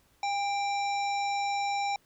harmonic tone with a mistuned harmonic, 784 Hz, G5, in tune, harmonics 1 / 3 / 5 / 7 / 9, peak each -28 / -36 / -42 / -43 / -47 dBFS, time 0.23-1.96 s, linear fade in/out 2 ms, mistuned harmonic 1, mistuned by +47 cents, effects pink hiss -66 dBFS RMS until 2.05 s

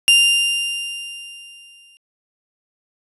40% pulse tone with exponential decay, 2794 Hz, F7, in tune, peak -7 dBFS, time 0.08-1.97 s, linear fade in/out 0 ms, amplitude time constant 410 ms, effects resampled to 32000 Hz

